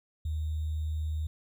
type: tone with sample-and-hold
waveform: sine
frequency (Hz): 77.78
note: D#2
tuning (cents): 0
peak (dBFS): -29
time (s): 0.25-1.27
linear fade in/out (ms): 5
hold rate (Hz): 3675
effects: none